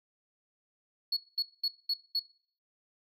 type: tone bursts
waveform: sine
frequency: 4366 Hz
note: C#8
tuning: 27 cents flat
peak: -25 dBFS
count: 5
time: 1.12-2.195 s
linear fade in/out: 5 ms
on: 47 ms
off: 210 ms
effects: noise-tail reverb RT60 0.5 s tail -21 dB re dry + tanh soft clip ceiling -25 dBFS